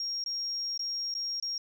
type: tone with dropouts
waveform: sine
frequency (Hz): 5580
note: F8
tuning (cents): -2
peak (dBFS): -30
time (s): 0-1.58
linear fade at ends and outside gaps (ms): 2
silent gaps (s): 0.24-0.261 / 0.777-0.793 / 1.141-1.15 / 1.4-1.425
effects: tanh soft clip ceiling -26 dBFS